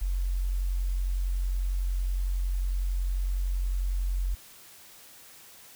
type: tone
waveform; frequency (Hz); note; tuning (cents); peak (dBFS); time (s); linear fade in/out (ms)
sine; 45.46; F#1; -30; -25; 0.01-4.35; 10
effects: white hiss -51 dBFS RMS until 5.75 s